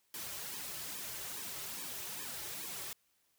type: noise with flanger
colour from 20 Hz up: white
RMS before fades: -43 dBFS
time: 0.14-2.93 s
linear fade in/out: 2 ms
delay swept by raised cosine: 1.4 to 4.3 ms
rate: 2.4 Hz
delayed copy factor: -0.95
effects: white hiss -75 dBFS RMS until 3.38 s